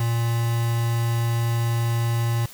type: tone with quantisation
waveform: triangle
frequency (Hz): 116.54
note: A#2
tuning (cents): 0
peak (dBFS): -18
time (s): 0-2.46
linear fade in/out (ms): 5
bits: 5
effects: white hiss -44 dBFS RMS until 2.53 s